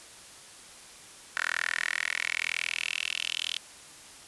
10% pulse tone with high-pass filter sweep, 41 Hz, E1, 9 cents flat, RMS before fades -32 dBFS, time 1.37-3.57 s, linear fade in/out 0 ms, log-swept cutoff 1600 to 3200 Hz, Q 5, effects white hiss -49 dBFS RMS until 4.27 s + resampled to 24000 Hz

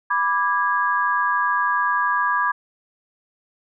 sine chord, G# diminished, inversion first, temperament equal with one note detuned, 987.8 / 1174.7 / 1645 Hz, B5 / D6 / G#6, 0 / 0 / -17 cents, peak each -22 dBFS, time 0.1-2.52 s, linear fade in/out 10 ms, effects none

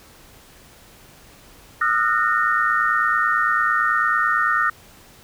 sine tone cluster, 1225 / 1345 / 1454 / 1837 Hz, D#6 / E6 / F#6 / A#6, -27 / +34 / -31 / -26 cents, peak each -22 dBFS, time 1.81-4.7 s, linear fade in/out 5 ms, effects pink hiss -48 dBFS RMS until 5.23 s

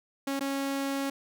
sawtooth tone with dropouts, 275.1 Hz, C#4, 13 cents flat, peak -25 dBFS, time 0.27-1.1 s, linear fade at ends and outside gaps 5 ms, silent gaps 0.395-0.407 s, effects none

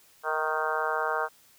harmonic tone with a mistuned harmonic, 155.56 Hz, D#3, in tune, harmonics 3 / 4 / 5 / 6 / 7 / 8 / 9 / 10, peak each -34 / -34 / -34 / -34 / -34 / -34 / -34 / -34 dBFS, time 0.23-1.29 s, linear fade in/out 50 ms, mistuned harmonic 4, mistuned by +26 cents, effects white hiss -59 dBFS RMS until 1.58 s

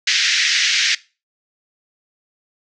pink band-pass noise, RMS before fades -17 dBFS, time 0.07-0.95 s, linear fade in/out 5 ms, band 1700 to 6300 Hz, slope 48 dB/octave, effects noise-tail reverb RT60 0.3 s tail -20 dB re dry

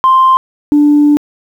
sine tone pair in turn, 1047 / 293.8 Hz, C6 / D4, +1 / +1 cents, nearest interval octave + minor seventh, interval 2200 cents, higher first, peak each -3 dBFS, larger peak neither, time 0.04-0.37 / 0.72-1.17 s, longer second, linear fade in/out 0 ms, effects tanh soft clip ceiling -1 dBFS + 7-bit

